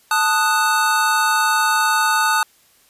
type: chord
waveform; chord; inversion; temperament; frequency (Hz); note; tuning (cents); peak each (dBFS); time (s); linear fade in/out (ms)
square; D# diminished; second; equal; 880 / 1244.5 / 1480; A5 / D#6 / F#6; 0 / 0 / 0; -20; 0.11-2.43; 2
effects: white hiss -55 dBFS RMS until 2.89 s + resampled to 32000 Hz